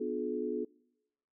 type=chord; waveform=sine; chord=B diminished seventh; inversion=none; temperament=just; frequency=246.9 / 296.3 / 355.6 / 426.7 Hz; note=B3 / D4 / F4 / Ab4; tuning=0 / +15 / +31 / +47 cents; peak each=-38 / -40 / -38 / -35 dBFS; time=0-0.65 s; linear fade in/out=10 ms; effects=noise-tail reverb RT60 0.9 s tail -25 dB re dry